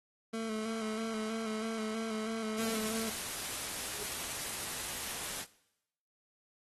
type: tone with vibrato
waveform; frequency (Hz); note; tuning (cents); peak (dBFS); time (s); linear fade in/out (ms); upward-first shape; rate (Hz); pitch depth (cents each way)
25% pulse; 221; A3; +8; -31; 0.33-3.1; 10; square; 3.1; 29
type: noise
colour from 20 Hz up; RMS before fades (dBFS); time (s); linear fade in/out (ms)
white; -38; 2.56-5.46; 50
type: tone with exponential growth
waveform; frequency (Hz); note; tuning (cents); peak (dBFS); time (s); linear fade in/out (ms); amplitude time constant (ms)
triangle; 416.6; G#4; +5; -36; 3.82-4.03; 1; 44
effects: noise-tail reverb RT60 0.8 s tail -19 dB re dry + AAC 32 kbps